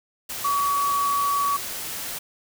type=tone in noise; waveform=sine; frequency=1133 Hz; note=C#6; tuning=37 cents sharp; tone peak=-20 dBFS; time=0.44-1.57 s; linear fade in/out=10 ms; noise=white; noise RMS=-32 dBFS; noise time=0.29-2.19 s; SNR=+9 dB; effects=none